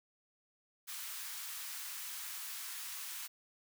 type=high-pass noise; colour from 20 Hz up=white; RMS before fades=-44 dBFS; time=0.87-3.28 s; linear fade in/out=20 ms; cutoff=1000 Hz; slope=24 dB/octave; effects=none